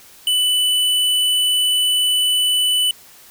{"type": "tone", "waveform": "square", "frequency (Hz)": 2986, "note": "F#7", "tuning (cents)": 15, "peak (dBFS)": -15, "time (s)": [0.27, 2.91], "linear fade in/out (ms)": 2, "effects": ["white hiss -45 dBFS RMS until 3.3 s"]}